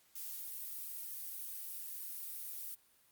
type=noise; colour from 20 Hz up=violet; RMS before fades=-44 dBFS; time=0.15-2.75 s; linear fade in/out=10 ms; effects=white hiss -69 dBFS RMS until 3.11 s + Opus 48 kbps